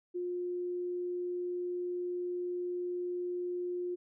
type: tone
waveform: sine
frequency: 355.8 Hz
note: F4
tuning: 32 cents sharp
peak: -33 dBFS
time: 0.14-3.96 s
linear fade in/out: 20 ms
effects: none